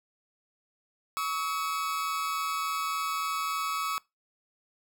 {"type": "tone pair together", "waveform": "40% pulse", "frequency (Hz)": [1124, 1287.4], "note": ["C#6", "E6"], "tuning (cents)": [24, -41], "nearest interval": "major second", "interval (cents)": 235, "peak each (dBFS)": [-31, -31], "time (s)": [1.17, 3.98], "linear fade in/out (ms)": 0, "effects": ["noise-tail reverb RT60 0.2 s tail -22 dB re dry"]}